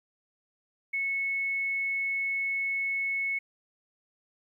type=tone; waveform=sine; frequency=2200 Hz; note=C#7; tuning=14 cents flat; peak=-27 dBFS; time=0.93-3.39 s; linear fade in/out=10 ms; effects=11-bit